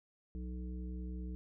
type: harmonic tone with a mistuned harmonic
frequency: 62.5 Hz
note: B1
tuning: 21 cents sharp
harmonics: 1 / 3 / 5 / 7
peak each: -40 / -46 / -51 / -57 dBFS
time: 0.35-1.35 s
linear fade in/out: 0 ms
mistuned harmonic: 3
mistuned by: -50 cents
effects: none